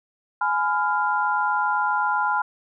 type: chord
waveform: sine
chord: F diminished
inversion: first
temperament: just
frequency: 838.1 / 1005.8 / 1396.9 Hz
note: Ab5 / Cb6 / F6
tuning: +16 / +31 / 0 cents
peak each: -24 dBFS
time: 0.41-2.42 s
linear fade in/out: 5 ms
effects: none